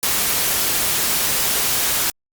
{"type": "noise", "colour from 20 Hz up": "white", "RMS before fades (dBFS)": -19, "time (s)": [0.03, 2.1], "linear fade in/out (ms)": 0, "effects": ["Opus 48 kbps"]}